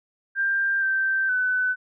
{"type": "tone with pitch steps", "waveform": "sine", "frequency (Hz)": [1588, 1560, 1505], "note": ["G6", "G6", "F#6"], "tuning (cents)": [22, -9, 29], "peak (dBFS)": -20, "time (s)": [0.35, 1.76], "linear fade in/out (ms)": 50, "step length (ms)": 470, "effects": []}